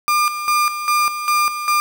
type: tone with tremolo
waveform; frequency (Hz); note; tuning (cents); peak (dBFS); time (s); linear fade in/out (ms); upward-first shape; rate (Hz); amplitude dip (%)
35% pulse; 1201; D6; +38; -12; 0.08-1.8; 0; square; 2.5; 65
effects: 8-bit